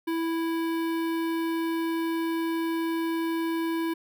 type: tone with notch filter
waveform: square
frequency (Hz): 329.6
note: E4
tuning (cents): 0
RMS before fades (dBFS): -28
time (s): 0.07-3.94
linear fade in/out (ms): 10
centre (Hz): 6700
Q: 0.63
effects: none